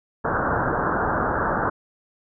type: low-pass noise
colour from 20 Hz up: white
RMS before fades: -23 dBFS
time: 0.24-1.7 s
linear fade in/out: 10 ms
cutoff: 1600 Hz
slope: 96 dB/octave
effects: none